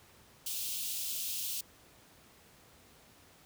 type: high-pass noise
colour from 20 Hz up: white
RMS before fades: -37 dBFS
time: 0.46-1.61 s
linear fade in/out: 5 ms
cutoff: 2700 Hz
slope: 48 dB/octave
effects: pink hiss -60 dBFS RMS until 3.45 s + high-pass 60 Hz 12 dB/octave